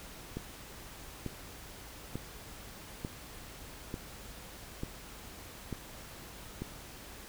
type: click train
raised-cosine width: 3 ms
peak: -23 dBFS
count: 8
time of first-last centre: 0.37-6.62 s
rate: 1.12 Hz
effects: added 53 Hz sine -57 dBFS peak until 7.28 s + pink hiss -49 dBFS RMS until 7.28 s